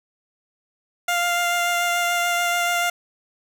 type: tone with vibrato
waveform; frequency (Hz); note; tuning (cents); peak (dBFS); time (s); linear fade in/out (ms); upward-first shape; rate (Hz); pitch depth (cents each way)
15% pulse; 698.5; F5; 0; -13; 1.08-2.9; 5; sine; 6.9; 11
effects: none